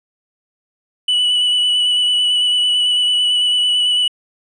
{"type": "tone with vibrato", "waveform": "triangle", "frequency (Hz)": 2960, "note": "F#7", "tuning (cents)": 0, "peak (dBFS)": -11, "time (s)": [1.08, 4.08], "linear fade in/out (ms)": 5, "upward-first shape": "square", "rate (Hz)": 9, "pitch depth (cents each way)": 14, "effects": ["resampled to 22050 Hz"]}